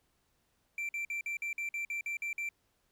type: tone bursts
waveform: triangle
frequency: 2349 Hz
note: D7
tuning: in tune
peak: -32 dBFS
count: 11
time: 0.78-2.49 s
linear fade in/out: 2 ms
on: 110 ms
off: 50 ms
effects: pink hiss -75 dBFS RMS until 2.91 s